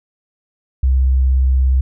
sine tone with vibrato, 65.2 Hz, C2, 5 cents flat, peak -10 dBFS, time 0.83-1.81 s, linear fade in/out 5 ms, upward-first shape square, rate 17 Hz, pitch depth 12 cents each way, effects none

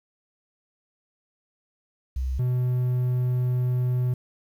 sine / triangle tone pair in turn, 64.6 / 125.09 Hz, C2 / B2, -21 / +23 cents, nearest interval major seventh, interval 1144 cents, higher second, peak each -24 / -19 dBFS, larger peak second, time 2.16-2.39 / 2.39-4.14 s, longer second, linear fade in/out 5 ms, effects 9-bit

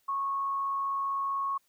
sine tone with frequency modulation, 1100 Hz, C#6, 14 cents flat, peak -28 dBFS, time 0.08-1.58 s, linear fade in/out 10 ms, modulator 84.5 Hz, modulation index 0.23, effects white hiss -71 dBFS RMS until 1.68 s

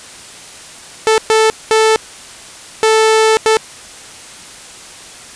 sawtooth tone bursts at uneven times, 440 Hz, A4, in tune, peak -4 dBFS, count 5, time 1.07-1.18 / 1.3-1.5 / 1.71-1.96 / 2.83-3.37 / 3.46-3.57 s, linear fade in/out 0 ms, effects white hiss -34 dBFS RMS until 5.35 s + resampled to 22050 Hz

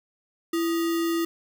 sine tone with sample-and-hold, 334.1 Hz, E4, 23 cents sharp, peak -22 dBFS, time 0.53-1.25 s, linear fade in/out 5 ms, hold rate 1575 Hz, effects none

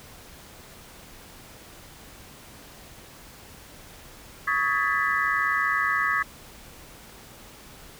sine tone cluster, 1125 / 1264 / 1649 / 1749 / 1985 Hz, C#6 / D#6 / G#6 / A6 / B6, +25 / +27 / -13 / -11 / +8 cents, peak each -28 dBFS, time 4.47-6.23 s, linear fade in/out 10 ms, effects pink hiss -47 dBFS RMS until 7.99 s

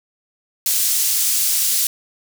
pink high-pass noise, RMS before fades -18 dBFS, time 0.66-1.87 s, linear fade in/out 2 ms, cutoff 6300 Hz, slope 12 dB/octave, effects none

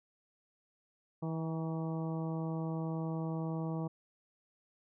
harmonic tone with a mistuned harmonic, 161.8 Hz, E3, 32 cents flat, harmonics 1 / 2 / 3 / 4 / 5 / 6 / 7, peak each -35 / -41 / -45 / -47 / -49 / -51 / -52 dBFS, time 1.22-3.88 s, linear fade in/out 10 ms, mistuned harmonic 6, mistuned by -36 cents, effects none

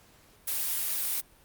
blue noise, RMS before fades -30 dBFS, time 0.47-1.21 s, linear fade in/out 10 ms, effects pink hiss -59 dBFS RMS until 1.44 s + Opus 48 kbps

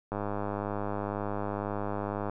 click train, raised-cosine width 1 ms, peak -19 dBFS, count 223, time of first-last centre 0.12-2.296 s, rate 102 Hz, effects none

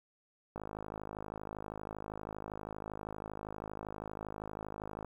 click train, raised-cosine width 1 ms, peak -27 dBFS, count 237, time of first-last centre 0.56-5.047 s, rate 52.6 Hz, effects 10-bit

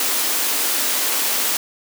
white high-pass noise, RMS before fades -20 dBFS, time 0-1.57 s, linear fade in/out 2 ms, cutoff 230 Hz, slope 48 dB/octave, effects none

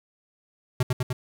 square tone with echo, 125.8 Hz, B2, 32 cents sharp, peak -20 dBFS, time 0.8-0.83 s, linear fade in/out 5 ms, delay 100 ms, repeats 3, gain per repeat -2 dB, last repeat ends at 1.13 s, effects none

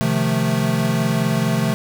square chord, F dominant seventh, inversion second, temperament equal, 130.81 / 155.56 / 174.61 / 220 Hz, C3 / Eb3 / F3 / A3, 0 / 0 / 0 / 0 cents, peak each -23 / -24 / -24 / -22 dBFS, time 0.01-1.74 s, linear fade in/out 0 ms, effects none

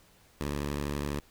10% pulse tone with vibrato, 72 Hz, D2, 34 cents flat, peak -23 dBFS, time 0.41-1.2 s, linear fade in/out 0 ms, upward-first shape triangle, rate 20 Hz, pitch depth 140 cents each way, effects pink hiss -61 dBFS RMS until 1.3 s

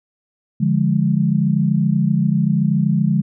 sine chord, D diminished, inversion none, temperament equal, 146.83 / 174.61 / 207.7 Hz, D3 / F3 / Ab3, 0 / 0 / 0 cents, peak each -18 dBFS, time 0.6-3.22 s, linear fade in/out 10 ms, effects none

